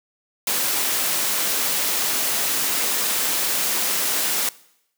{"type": "noise", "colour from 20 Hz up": "white", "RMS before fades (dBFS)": -22, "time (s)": [0.47, 4.49], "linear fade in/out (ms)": 2, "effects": ["noise-tail reverb RT60 0.8 s tail -21 dB re dry", "high-pass 200 Hz 12 dB/octave"]}